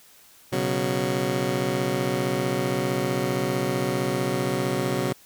15% pulse chord, B suspended second, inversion none, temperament just, 123.47 / 138.9 / 185.21 Hz, B2 / C#3 / F#3, 0 / +4 / +2 cents, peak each -22 dBFS, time 0.52-5.13 s, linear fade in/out 10 ms, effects white hiss -53 dBFS RMS until 5.25 s

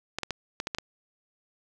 clicks, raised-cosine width 0.2 ms, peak -13 dBFS, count 7, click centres 0.186 / 0.233 / 0.307 / 0.601 / 0.671 / 0.748 / 0.785 s, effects none

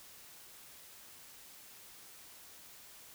silence, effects white hiss -55 dBFS RMS until 3.14 s

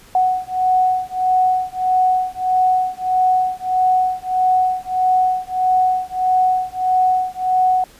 sine beating tone pair, 740 / 741.6 Hz, F#5 / F#5, 0 / +4 cents, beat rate 1.6 Hz, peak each -17 dBFS, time 0.15-7.84 s, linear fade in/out 2 ms, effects pink hiss -46 dBFS RMS until 7.99 s + resampled to 32000 Hz

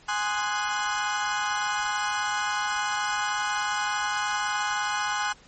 35% pulse chord, Ab dominant seventh, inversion none, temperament equal, 830.6 / 1046.5 / 1244.5 / 1480 Hz, Ab5 / C6 / Eb6 / Gb6, 0 / 0 / 0 / 0 cents, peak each -28 / -30 / -32 / -28 dBFS, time 0.08-5.33 s, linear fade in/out 10 ms, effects pink hiss -54 dBFS RMS until 5.47 s + MP3 32 kbps

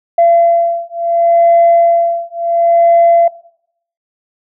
sine beating tone pair, 680 / 680.71 Hz, F5 / F5, -46 / -45 cents, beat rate 0.71 Hz, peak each -10 dBFS, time 0.18-3.28 s, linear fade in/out 5 ms, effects noise-tail reverb RT60 0.7 s tail -20 dB re dry + tanh soft clip ceiling -1 dBFS

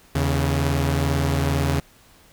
sawtooth tone pair together, 80.44 / 138.59 Hz, E2 / C#3, -42 / 0 cents, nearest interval major sixth, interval 942 cents, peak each -18 dBFS, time 0.15-1.8 s, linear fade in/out 5 ms, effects pink hiss -53 dBFS RMS until 2.32 s

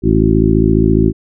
harmonic tone with a mistuned harmonic, 54.7 Hz, A1, 9 cents flat, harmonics 1 / 2 / 3 / 4 / 5 / 6 / 7, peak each -16 / -16 / -16 / -16 / -16 / -16 / -16 dBFS, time 0.02-1.13 s, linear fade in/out 50 ms, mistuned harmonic 7, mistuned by -44 cents, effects none

